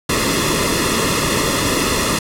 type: noise with comb filter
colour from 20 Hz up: pink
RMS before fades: -17 dBFS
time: 0.09-2.19 s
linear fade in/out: 5 ms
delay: 1.3 ms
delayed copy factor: -0.75
effects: low-pass 11000 Hz 12 dB/octave